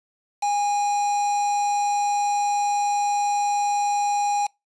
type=tone with quantisation; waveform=triangle; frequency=819 Hz; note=G#5; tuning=24 cents flat; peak=-18 dBFS; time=0.42-4.47 s; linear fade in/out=10 ms; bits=5; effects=noise-tail reverb RT60 0.2 s tail -25 dB re dry + resampled to 22050 Hz